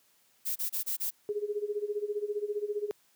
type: noise bursts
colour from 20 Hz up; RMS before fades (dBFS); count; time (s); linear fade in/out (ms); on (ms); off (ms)
violet; -32; 5; 0.45-1.108; 20; 110; 27
type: tone with tremolo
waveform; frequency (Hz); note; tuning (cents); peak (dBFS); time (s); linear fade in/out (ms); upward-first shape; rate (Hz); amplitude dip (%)
sine; 415.3; G#4; 0; -27; 1.29-2.91; 0; sine; 15; 85
effects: white hiss -67 dBFS RMS until 3.15 s + high-pass 100 Hz 12 dB/octave